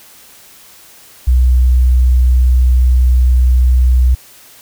sine tone, 62.6 Hz, B1, 24 cents sharp, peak -6 dBFS, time 1.27-4.15 s, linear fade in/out 10 ms, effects white hiss -41 dBFS RMS until 4.61 s

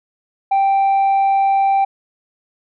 sine tone, 784 Hz, G5, in tune, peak -9 dBFS, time 0.51-1.85 s, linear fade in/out 10 ms, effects tanh soft clip ceiling -11 dBFS

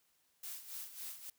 blue noise with tremolo, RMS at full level -44 dBFS, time 0.43-1.3 s, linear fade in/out 5 ms, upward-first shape sine, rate 3.6 Hz, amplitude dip 70%, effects white hiss -75 dBFS RMS until 1.38 s

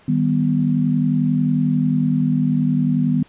sine chord, Eb augmented, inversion none, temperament equal, 155.56 / 196 / 246.9 Hz, Eb3 / G3 / B3, 0 / 0 / 0 cents, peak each -19 / -22 / -18 dBFS, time 0.08-3.23 s, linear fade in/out 5 ms, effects pink hiss -51 dBFS RMS until 3.28 s + resampled to 8000 Hz

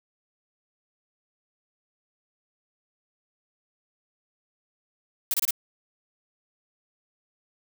blue noise bursts, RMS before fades -24 dBFS, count 4, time 5.31-5.508 s, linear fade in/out 2 ms, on 30 ms, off 26 ms, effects none

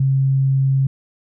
sine tone, 134.9 Hz, C#3, 47 cents flat, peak -13 dBFS, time 0-0.87 s, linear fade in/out 5 ms, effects none

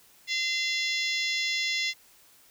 harmonic tone with a mistuned harmonic, 687 Hz, F5, 29 cents flat, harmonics 3 / 4 / 5 / 6 / 7 / 8 / 9 / 10, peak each -29 / -36 / -33 / -35 / -40 / -37 / -42 / -43 dBFS, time 0.27-1.94 s, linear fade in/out 50 ms, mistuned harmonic 8, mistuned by -61 cents, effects white hiss -58 dBFS RMS until 2.5 s

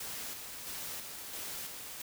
white noise with tremolo, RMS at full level -41 dBFS, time 0-2.02 s, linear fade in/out 5 ms, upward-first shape square, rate 1.5 Hz, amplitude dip 35%, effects none

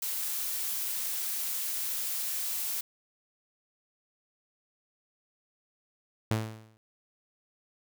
blue noise, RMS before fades -33 dBFS, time 0.02-2.81 s, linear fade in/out 5 ms
sawtooth tone with exponential decay, 110 Hz, A2, in tune, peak -20 dBFS, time 6.31-6.77 s, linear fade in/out 0 ms, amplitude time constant 99 ms
effects none

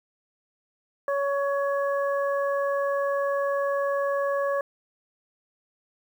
harmonic tone, 560 Hz, C#5, 18 cents sharp, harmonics 1 / 2 / 3, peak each -24 / -30 / -34 dBFS, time 1.08-4.61 s, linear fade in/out 2 ms, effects 9-bit

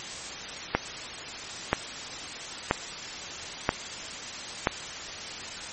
click train, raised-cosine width 0.5 ms, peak -5 dBFS, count 5, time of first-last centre 0.75-4.672 s, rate 1.02 Hz, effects white hiss -37 dBFS RMS until 5.72 s + MP3 32 kbps

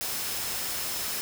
sine tone in noise, 5230 Hz, E8, 15 cents flat, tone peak -41 dBFS, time 0.01-1.21 s, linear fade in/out 0 ms, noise white, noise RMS -32 dBFS, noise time 0.01-1.21 s, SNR -12 dB, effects none

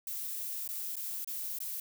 violet noise with dropouts, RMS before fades -38 dBFS, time 0.07-1.8 s, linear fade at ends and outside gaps 2 ms, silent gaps 0.677-0.689 / 0.957-0.966 / 1.246-1.274 / 1.587-1.603 s, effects none

